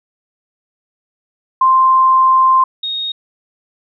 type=tone pair in turn; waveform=sine; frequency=1046.5 / 3729 Hz; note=C6 / A#7; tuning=0 / 0 cents; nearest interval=octave + minor seventh; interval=2200 cents; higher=second; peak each=-7 / -18 dBFS; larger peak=first; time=1.61-2.64 / 2.83-3.12 s; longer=first; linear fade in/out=5 ms; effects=none